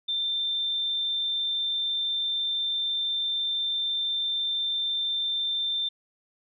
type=tone; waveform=sine; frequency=3574 Hz; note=A7; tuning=26 cents sharp; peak=-25 dBFS; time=0.08-5.89 s; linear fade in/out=10 ms; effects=none